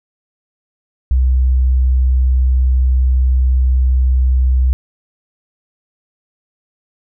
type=tone; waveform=sine; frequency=63.9 Hz; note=C2; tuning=40 cents flat; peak=-9 dBFS; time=1.11-4.73 s; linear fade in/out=0 ms; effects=none